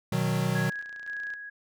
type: chord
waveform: square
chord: B major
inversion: none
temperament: equal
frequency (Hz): 123.47 / 155.56 / 185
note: B2 / D#3 / F#3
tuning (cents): 0 / 0 / 0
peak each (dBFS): -30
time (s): 0.12-0.7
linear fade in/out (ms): 5
type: click train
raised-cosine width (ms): 0.2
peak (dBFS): -34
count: 27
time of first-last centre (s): 0.45-1.337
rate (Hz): 29.3
type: tone with tremolo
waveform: sine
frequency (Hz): 1661.2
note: G#6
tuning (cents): 0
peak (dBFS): -32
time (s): 0.55-1.5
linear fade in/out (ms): 10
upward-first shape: square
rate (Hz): 1.9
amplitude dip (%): 50
effects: none